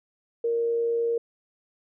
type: tone with amplitude modulation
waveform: sine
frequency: 466.2 Hz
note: A#4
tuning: in tune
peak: -21 dBFS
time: 0.44-1.18 s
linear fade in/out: 5 ms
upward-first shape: sine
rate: 120 Hz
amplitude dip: 25%
effects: none